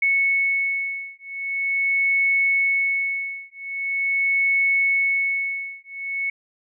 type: beating tone pair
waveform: sine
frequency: 2207 / 2207.43 Hz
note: C#7 / C#7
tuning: -8 / -8 cents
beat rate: 0.43 Hz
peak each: -22 dBFS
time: 0.02-6.3 s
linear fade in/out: 5 ms
effects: none

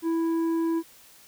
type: tone with tanh clipping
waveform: sine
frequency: 329.6 Hz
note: E4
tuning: in tune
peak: -24 dBFS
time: 0.02-0.83 s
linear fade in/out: 50 ms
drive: 7 dB
effects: white hiss -53 dBFS RMS until 1.27 s

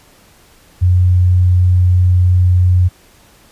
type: tone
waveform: sine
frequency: 90.3 Hz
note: F#2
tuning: 42 cents flat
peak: -7 dBFS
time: 0.81-2.89 s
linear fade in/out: 20 ms
effects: pink hiss -47 dBFS RMS until 3.51 s + resampled to 32000 Hz

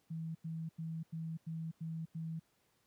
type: tone bursts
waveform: sine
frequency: 162.2 Hz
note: E3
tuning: 28 cents flat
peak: -38 dBFS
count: 7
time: 0.1-2.396 s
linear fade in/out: 10 ms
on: 250 ms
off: 91 ms
effects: pink hiss -75 dBFS RMS until 2.86 s + high-pass 80 Hz 12 dB/octave

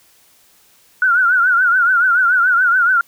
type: tone with vibrato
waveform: sine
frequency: 1449 Hz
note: F#6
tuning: 37 cents flat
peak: -10 dBFS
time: 1.02-3.01 s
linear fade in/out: 2 ms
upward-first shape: triangle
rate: 7 Hz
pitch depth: 120 cents each way
effects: white hiss -52 dBFS RMS until 3.07 s

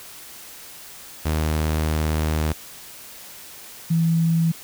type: tone pair in turn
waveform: sawtooth / sine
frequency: 77.78 / 164.81 Hz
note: D#2 / E3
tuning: 0 / 0 cents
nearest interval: octave + minor second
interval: 1300 cents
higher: second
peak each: -16 dBFS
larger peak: neither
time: 1.25-2.53 / 3.9-4.52 s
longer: first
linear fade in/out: 10 ms
effects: white hiss -41 dBFS RMS until 4.63 s

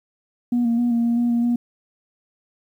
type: tone with pitch steps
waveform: sine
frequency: 241.7 / 232.9 / 240.9 / 233.8 / 235.1 / 239.3 / 235.9 / 239.6 Hz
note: B3 / A#3 / B3 / A#3 / A#3 / A#3 / A#3 / A#3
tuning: -37 / -1 / -43 / +5 / +15 / +46 / +21 / +48 cents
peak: -15 dBFS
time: 0.52-1.56 s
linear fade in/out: 5 ms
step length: 130 ms
effects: tanh soft clip ceiling -14 dBFS + 9-bit

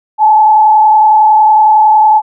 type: tone with frequency modulation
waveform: sine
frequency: 860 Hz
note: A5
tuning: 40 cents flat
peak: -3 dBFS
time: 0.18-2.22 s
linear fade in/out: 50 ms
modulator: 30.9 Hz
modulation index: 0.63
effects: none

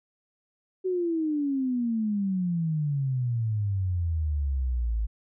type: exponential sweep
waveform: sine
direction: down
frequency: 378.2 to 52.8 Hz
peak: -24 dBFS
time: 0.84-5.07 s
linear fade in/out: 20 ms
effects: none

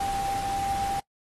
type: tone in noise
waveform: sine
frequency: 790 Hz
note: G5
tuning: 13 cents sharp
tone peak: -26 dBFS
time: 0-1 s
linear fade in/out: 5 ms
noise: pink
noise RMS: -37 dBFS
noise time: 0-1 s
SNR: +8 dB
effects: noise-tail reverb RT60 0.1 s tail -23 dB re dry + AAC 32 kbps

